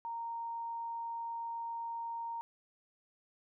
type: tone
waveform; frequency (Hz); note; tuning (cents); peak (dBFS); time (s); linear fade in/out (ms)
sine; 927; A#5; -10; -37; 0.05-2.41; 0
effects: none